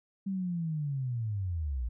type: linear sweep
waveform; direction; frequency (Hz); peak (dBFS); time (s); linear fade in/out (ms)
sine; down; 197.7 to 55.2; -30; 0.26-1.89; 10
effects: none